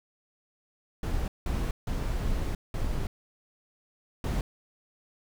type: noise bursts at uneven times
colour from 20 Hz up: brown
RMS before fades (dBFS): -29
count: 5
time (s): 1.03-1.28 / 1.46-1.71 / 1.87-2.55 / 2.74-3.07 / 4.24-4.41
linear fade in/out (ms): 2
effects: none